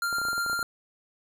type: tone with tremolo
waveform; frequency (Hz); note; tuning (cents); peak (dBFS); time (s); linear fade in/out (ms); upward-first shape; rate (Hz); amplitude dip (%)
square; 1392; F6; -6; -26; 0.02-0.63; 2; sine; 8.5; 25
type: clicks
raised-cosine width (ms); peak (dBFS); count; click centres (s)
1; -26; 12; 0.128 / 0.184 / 0.216 / 0.252 / 0.285 / 0.331 / 0.38 / 0.463 / 0.498 / 0.531 / 0.592 / 0.628
effects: none